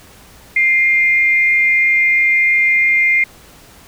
sine tone pair together, 2101 / 2427 Hz, C7 / D#7, +7 / -44 cents, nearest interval major second, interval 249 cents, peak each -10 / -21 dBFS, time 0.56-3.24 s, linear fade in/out 5 ms, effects pink hiss -43 dBFS RMS until 3.87 s

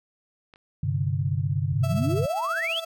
clicks, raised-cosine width 0.3 ms, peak -32 / -38 dBFS, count 2, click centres 0.538 / 0.559 s
sine chord, G suspended fourth, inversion none, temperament equal, 98 / 130.81 / 146.83 Hz, G2 / C3 / D3, 0 / 0 / 0 cents, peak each -27 / -27 / -27 dBFS, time 0.83-2.26 s, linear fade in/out 5 ms
sine exponential sweep, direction up, 87.31 to 3520 Hz, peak -25 dBFS, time 1.72-2.8 s, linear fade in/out 5 ms
35% pulse tone with tremolo, 659.3 Hz, E5, in tune, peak -27 dBFS, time 1.83-2.85 s, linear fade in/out 10 ms, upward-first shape triangle, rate 15 Hz, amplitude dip 65%
effects none

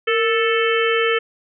harmonic tone with a mistuned harmonic, 440 Hz, A4, in tune, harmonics 1 / 3 / 4 / 5 / 6 / 7, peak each -18 / -23 / -24 / -25 / -26 / -26 dBFS, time 0.07-1.19 s, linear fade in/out 10 ms, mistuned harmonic 1, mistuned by +77 cents, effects none

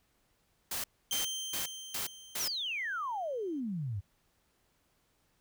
white noise bursts, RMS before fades -36 dBFS, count 5, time 0.71-2.48 s, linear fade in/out 5 ms, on 130 ms, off 280 ms
25% pulse tone with exponential decay, 3136 Hz, G7, in tune, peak -28 dBFS, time 1.11-3.6 s, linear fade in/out 1 ms, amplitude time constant 540 ms
sine exponential sweep, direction down, 6272 to 90.3 Hz, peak -33 dBFS, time 2.39-4.01 s, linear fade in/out 20 ms
effects pink hiss -73 dBFS RMS until 5.4 s

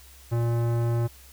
sine tone with tanh clipping, 117.4 Hz, A#2, 13 cents sharp, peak -24 dBFS, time 0.31-1.08 s, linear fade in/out 20 ms, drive 18 dB, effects added 66 Hz sine -50 dBFS peak until 1.32 s + white hiss -52 dBFS RMS until 1.32 s

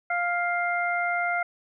harmonic tone, 700 Hz, F5, 4 cents sharp, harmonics 1 / 2 / 3, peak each -27 / -28 / -29 dBFS, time 0.1-1.43 s, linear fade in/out 5 ms, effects none

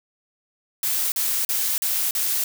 blue noise bursts, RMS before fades -23 dBFS, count 5, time 0.83-2.44 s, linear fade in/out 2 ms, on 290 ms, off 40 ms, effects none

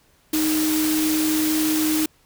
sine tone in noise, 311.1 Hz, D#4, in tune, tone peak -19 dBFS, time 0.33-2.06 s, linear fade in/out 5 ms, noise white, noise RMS -26 dBFS, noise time 0.33-2.06 s, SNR +4 dB, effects pink hiss -59 dBFS RMS until 2.25 s

